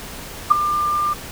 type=tone with ADSR envelope; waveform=sine; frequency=1195 Hz; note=D6; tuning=30 cents sharp; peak=-4 dBFS; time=0.5-1.14 s; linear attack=17 ms; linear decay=6 ms; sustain=-13 dB; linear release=16 ms; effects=pink hiss -34 dBFS RMS until 1.31 s